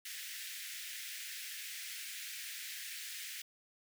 pink high-pass noise, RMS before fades -45 dBFS, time 0.05-3.42 s, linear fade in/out 5 ms, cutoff 1700 Hz, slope 48 dB/octave, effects none

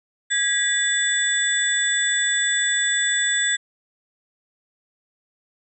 sine tone cluster, 1652 / 1946 / 3494 / 7820 Hz, G#6 / B6 / A7 / B8, -10 / -26 / -13 / -18 cents, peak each -24 dBFS, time 0.3-3.57 s, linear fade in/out 20 ms, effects none

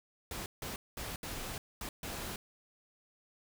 pink noise bursts at uneven times, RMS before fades -41 dBFS, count 6, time 0.31-0.46 / 0.62-0.76 / 0.97-1.16 / 1.23-1.58 / 1.81-1.89 / 2.03-2.36 s, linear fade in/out 2 ms, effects none

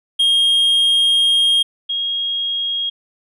triangle / sine tone pair in turn, 3240 / 3270 Hz, G#7 / G#7, -43 / -28 cents, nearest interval unison, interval 15 cents, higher second, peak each -10 / -18 dBFS, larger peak first, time 0.19-1.63 / 1.89-2.9 s, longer first, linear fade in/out 10 ms, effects none

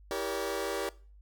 sawtooth chord, E diminished seventh, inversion none, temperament just, 329.6 / 395.6 / 474.7 / 569.6 Hz, E4 / G4 / Bb4 / Db5, 0 / +16 / +31 / +47 cents, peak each -37 / -32 / -33 / -33 dBFS, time 0.11-0.89 s, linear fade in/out 0 ms, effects noise-tail reverb RT60 0.4 s tail -21 dB re dry + added 50 Hz sine -52 dBFS peak until 1.21 s

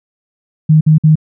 sine tone bursts, 155.56 Hz, D#3, in tune, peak -4 dBFS, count 3, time 0.69-1.156 s, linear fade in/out 10 ms, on 120 ms, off 53 ms, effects none

